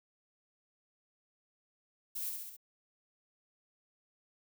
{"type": "noise with echo", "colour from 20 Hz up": "violet", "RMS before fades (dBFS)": -39, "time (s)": [2.15, 2.3], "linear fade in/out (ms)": 10, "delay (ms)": 67, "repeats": 4, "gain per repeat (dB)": -3, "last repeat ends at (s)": 2.568, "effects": []}